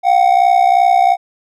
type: ring-modulated tone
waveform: triangle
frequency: 740 Hz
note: F#5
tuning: in tune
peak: -3 dBFS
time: 0.03-1.17 s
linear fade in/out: 50 ms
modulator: 31.4 Hz
effects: none